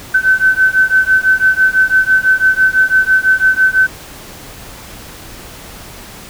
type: beating tone pair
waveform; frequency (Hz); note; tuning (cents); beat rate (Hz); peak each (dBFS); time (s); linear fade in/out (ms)
sine; 1524 / 1530; G6 / G6; -49 / -42; 6; -11; 0.14-3.87; 10
effects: pink hiss -33 dBFS RMS until 6.29 s